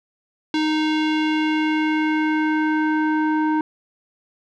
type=tone with low-pass filter sweep; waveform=square; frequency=309.8 Hz; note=D#4; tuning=7 cents flat; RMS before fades=-20 dBFS; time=0.54-3.61 s; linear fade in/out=2 ms; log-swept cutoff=3900 to 1200 Hz; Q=2; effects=none